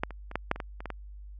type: clicks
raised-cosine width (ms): 0.5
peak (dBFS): -12 / -27 / -26 / -13 / -9 / -25 / -19 / -26 / -21 / -20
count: 10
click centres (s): 0.035 / 0.107 / 0.314 / 0.356 / 0.514 / 0.56 / 0.602 / 0.805 / 0.857 / 0.903
effects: added 50 Hz sine -42 dBFS peak until 1.39 s